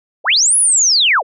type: linear two-way sweep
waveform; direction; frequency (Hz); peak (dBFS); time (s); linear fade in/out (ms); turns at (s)
sine; up then down; 376.2 to 10548 to 378.6; -9; 0.24-1.23; 50; 0.57
effects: none